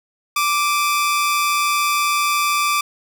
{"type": "tone pair together", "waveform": "sawtooth", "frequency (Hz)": [1174, 2521], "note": ["D6", "D#7"], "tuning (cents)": [-1, 22], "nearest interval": "octave + minor second", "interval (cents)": 1323, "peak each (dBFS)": [-13, -22], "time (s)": [0.36, 2.81], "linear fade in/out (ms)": 5, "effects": []}